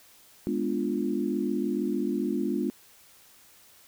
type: chord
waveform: sine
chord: G# diminished seventh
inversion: none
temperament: equal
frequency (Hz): 207.7 / 246.9 / 293.7 / 349.2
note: G#3 / B3 / D4 / F4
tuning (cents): 0 / 0 / 0 / 0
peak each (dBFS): -31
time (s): 0.47-2.7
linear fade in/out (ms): 0
effects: white hiss -56 dBFS RMS until 3.87 s